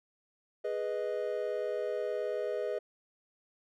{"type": "chord", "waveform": "triangle", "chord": "G# minor", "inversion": "none", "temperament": "equal", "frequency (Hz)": [415.3, 493.9, 622.3], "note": ["G#4", "B4", "D#5"], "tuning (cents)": [0, 0, 0], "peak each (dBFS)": -34, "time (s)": [0.64, 2.79], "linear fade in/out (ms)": 10, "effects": []}